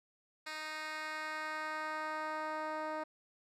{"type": "tone with band-pass filter sweep", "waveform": "10% pulse", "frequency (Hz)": 310.1, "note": "D#4", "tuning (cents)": -6, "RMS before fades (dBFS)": -40, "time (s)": [0.46, 3.04], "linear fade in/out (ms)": 10, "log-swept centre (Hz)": [3100, 680], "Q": 0.93, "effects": []}